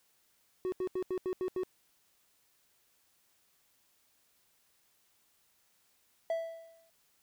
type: tone bursts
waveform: triangle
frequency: 370 Hz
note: F#4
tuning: in tune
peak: -29 dBFS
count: 7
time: 0.65-1.634 s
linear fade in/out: 0 ms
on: 72 ms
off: 80 ms
type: tone with exponential decay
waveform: triangle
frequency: 659.3 Hz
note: E5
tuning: in tune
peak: -26 dBFS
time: 6.3-6.9 s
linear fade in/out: 2 ms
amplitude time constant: 130 ms
effects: white hiss -71 dBFS RMS until 7.22 s